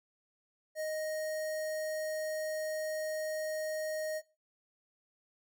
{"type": "tone with notch filter", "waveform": "square", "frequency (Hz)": 622.3, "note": "D#5", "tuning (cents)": 0, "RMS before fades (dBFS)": -36, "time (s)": [0.75, 4.22], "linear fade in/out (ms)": 50, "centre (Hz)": 3200, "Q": 1.3, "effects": ["noise-tail reverb RT60 0.3 s tail -19 dB re dry"]}